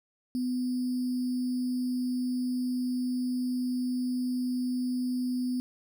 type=tone with sample-and-hold; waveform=sine; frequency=250.6 Hz; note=B3; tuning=25 cents sharp; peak=-27 dBFS; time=0.35-5.6 s; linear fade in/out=0 ms; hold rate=4900 Hz; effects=none